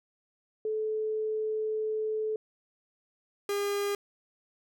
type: tone pair in turn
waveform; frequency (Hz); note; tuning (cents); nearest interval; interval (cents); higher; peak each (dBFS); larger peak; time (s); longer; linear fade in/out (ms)
sine / 45% pulse; 433.7 / 405.1; A4 / G#4; -25 / -43; minor second; 118; first; -28; neither; 0.65-2.36 / 3.49-3.95; first; 2
effects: none